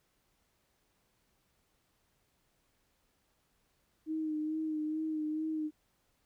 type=tone with vibrato; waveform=sine; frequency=310.8 Hz; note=D#4; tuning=2 cents flat; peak=-32 dBFS; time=4.06-5.71 s; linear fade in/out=50 ms; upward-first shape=sine; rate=2.3 Hz; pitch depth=31 cents each way; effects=pink hiss -75 dBFS RMS until 6.25 s